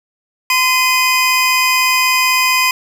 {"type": "tone pair together", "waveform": "25% pulse", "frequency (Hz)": [1025, 2489], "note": ["C6", "D#7"], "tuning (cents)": [-36, 0], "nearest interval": "octave + minor third", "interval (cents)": 1536, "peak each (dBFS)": -10, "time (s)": [0.5, 2.71], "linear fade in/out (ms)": 2, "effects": []}